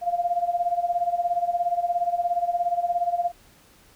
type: tone with tremolo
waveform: sine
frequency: 698.5 Hz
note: F5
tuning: in tune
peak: -18 dBFS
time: 0.01-3.32 s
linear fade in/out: 50 ms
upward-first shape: sine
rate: 17 Hz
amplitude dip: 80%
effects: pink hiss -55 dBFS RMS until 3.95 s